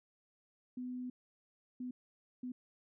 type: tone bursts at uneven times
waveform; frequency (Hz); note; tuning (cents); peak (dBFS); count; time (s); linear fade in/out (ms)
sine; 250.5; B3; +25; -39; 3; 0.77-1.1 / 1.8-1.91 / 2.43-2.52; 5
effects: none